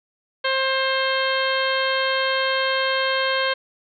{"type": "harmonic tone", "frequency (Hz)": 530, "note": "C5", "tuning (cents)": 22, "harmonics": [1, 2, 3, 4, 5, 6, 7, 8], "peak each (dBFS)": [-24, -26, -25, -29, -32, -28, -34, -31], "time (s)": [0.44, 3.54], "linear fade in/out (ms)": 10, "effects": []}